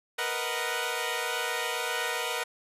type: chord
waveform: 10% pulse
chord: B major seventh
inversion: third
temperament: equal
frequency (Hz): 466.2 / 493.9 / 622.3 / 740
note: A#4 / B4 / D#5 / F#5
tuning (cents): 0 / 0 / 0 / 0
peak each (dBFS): -25 / -26 / -28 / -27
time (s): 0.18-2.44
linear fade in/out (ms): 10
effects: resampled to 32000 Hz